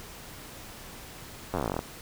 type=slowing click train; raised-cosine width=1 ms; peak=-15 dBFS; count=16; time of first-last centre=1.54-1.791 s; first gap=10 ms; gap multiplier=1.07; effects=pink hiss -45 dBFS RMS until 2.01 s